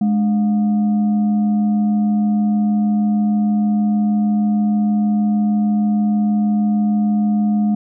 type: tone with frequency modulation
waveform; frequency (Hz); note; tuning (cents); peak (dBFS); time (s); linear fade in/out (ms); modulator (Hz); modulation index
sine; 209.3; G#3; +14; -13; 0.01-7.75; 5; 505; 0.28
effects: none